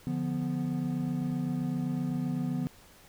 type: chord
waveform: triangle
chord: B diminished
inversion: first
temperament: equal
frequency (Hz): 146.83 / 174.61 / 246.9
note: D3 / F3 / B3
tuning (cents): 0 / 0 / 0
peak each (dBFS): -32 / -32 / -30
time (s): 0.07-2.67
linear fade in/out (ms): 0
effects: pink hiss -56 dBFS RMS until 3.08 s